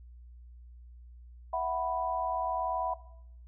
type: chord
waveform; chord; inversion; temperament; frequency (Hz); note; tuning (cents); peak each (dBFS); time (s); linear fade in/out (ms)
sine; E suspended second; none; equal; 659.3 / 740 / 987.8; E5 / F#5 / B5; 0 / 0 / 0; -33; 1.53-2.94; 5
effects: noise-tail reverb RT60 0.7 s tail -17 dB re dry + added 60 Hz sine -48 dBFS peak until 3.47 s